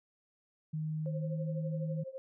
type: tone with pitch glide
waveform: sine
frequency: 155.56 to 158.28 Hz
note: D#3 to D#3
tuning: 0 to +30 cents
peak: -33 dBFS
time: 0.73-2.04 s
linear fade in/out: 10 ms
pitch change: +30 cents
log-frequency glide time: 1.19-1.29 s
type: tone with tremolo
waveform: sine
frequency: 530 Hz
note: C5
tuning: 22 cents sharp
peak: -37 dBFS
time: 1.06-2.18 s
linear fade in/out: 0 ms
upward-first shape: triangle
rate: 12 Hz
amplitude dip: 95%
effects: none